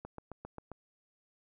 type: click train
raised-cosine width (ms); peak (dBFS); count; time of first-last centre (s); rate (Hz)
1; -29; 6; 0.05-0.717; 7.5
effects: none